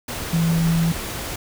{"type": "tone in noise", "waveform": "sine", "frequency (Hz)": 165.7, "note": "E3", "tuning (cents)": 9, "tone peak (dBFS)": -16, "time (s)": [0.33, 0.92], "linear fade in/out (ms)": 5, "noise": "pink", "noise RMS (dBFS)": -29, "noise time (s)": [0.08, 1.36], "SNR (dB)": 10, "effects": []}